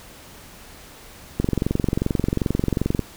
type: click train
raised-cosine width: 3 ms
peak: -7 dBFS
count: 37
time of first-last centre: 1.4-2.993 s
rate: 22.6 Hz
effects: pink hiss -44 dBFS RMS until 3.16 s